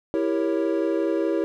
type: chord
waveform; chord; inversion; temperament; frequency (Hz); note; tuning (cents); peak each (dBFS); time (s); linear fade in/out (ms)
triangle; E diminished seventh; none; equal with one note detuned; 329.6 / 394.3 / 466.2 / 554.4; E4 / G4 / Bb4 / Db5; 0 / +10 / 0 / 0; -22 / -25 / -27 / -26; 0.14-1.44; 0
effects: none